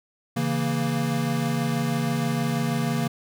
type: chord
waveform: square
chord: A# diminished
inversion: first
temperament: equal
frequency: 138.59 / 164.81 / 233.1 Hz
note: C#3 / E3 / A#3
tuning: 0 / 0 / 0 cents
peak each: -28 / -29 / -27 dBFS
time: 0.36-3.08 s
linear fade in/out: 10 ms
effects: none